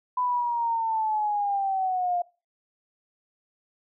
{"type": "linear sweep", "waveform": "sine", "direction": "down", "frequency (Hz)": [1002, 698.5], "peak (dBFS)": -23, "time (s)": [0.17, 2.22], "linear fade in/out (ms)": 5, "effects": ["noise-tail reverb RT60 0.3 s tail -21 dB re dry"]}